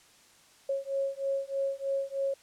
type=beating tone pair; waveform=sine; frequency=546 / 549.2 Hz; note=C#5 / C#5; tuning=-26 / -16 cents; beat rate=3.2 Hz; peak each=-32 / -32 dBFS; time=0.69-2.34 s; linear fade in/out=5 ms; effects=white hiss -59 dBFS RMS until 2.42 s + low-pass 9000 Hz 12 dB/octave